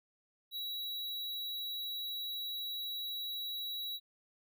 square tone, 3896 Hz, B7, 24 cents flat, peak -38 dBFS, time 0.51-4 s, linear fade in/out 50 ms, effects none

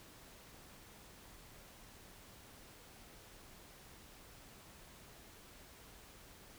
silence, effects pink hiss -58 dBFS RMS until 6.58 s

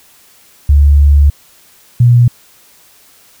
sine tone pair in turn, 71.8 / 120.75 Hz, D2 / B2, -39 / -39 cents, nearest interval major sixth, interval 900 cents, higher second, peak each -3 dBFS, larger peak neither, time 0.69-1.3 / 2-2.28 s, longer first, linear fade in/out 5 ms, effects white hiss -45 dBFS RMS until 3.4 s

